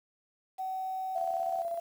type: tone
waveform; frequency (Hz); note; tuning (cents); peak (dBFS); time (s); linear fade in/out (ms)
sine; 756; F#5; +37; -32; 0.58-1.63; 20
type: tone with tremolo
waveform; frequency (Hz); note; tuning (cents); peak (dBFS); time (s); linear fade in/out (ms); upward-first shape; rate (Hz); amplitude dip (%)
sine; 678; E5; +49; -30; 1.15-1.8; 10; square; 16; 40
effects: 9-bit